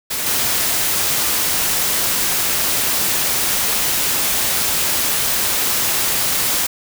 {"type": "noise with level steps", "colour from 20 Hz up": "white", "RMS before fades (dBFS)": [-22, -18], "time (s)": [0.1, 6.67], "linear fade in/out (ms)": 10, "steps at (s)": 0.26, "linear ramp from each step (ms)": 5, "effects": []}